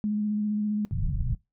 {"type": "tone with vibrato", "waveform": "sine", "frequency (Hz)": 210, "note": "G#3", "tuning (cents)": 19, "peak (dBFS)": -24, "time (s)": [0.04, 0.85], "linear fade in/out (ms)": 0, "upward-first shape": "square", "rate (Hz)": 15, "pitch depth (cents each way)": 14}
{"type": "low-pass noise", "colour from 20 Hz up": "pink", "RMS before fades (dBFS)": -27, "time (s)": [0.91, 1.35], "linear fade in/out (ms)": 2, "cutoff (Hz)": 170, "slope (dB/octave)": 48}
{"effects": ["noise-tail reverb RT60 0.2 s tail -21 dB re dry"]}